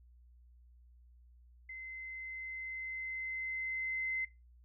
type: tone with level ramp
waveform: sine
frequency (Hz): 2061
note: C7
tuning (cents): -27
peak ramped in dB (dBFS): -43 to -32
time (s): 1.69-4.25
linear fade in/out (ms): 5
effects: noise-tail reverb RT60 0.2 s tail -18 dB re dry + added 60 Hz sine -58 dBFS peak until 4.64 s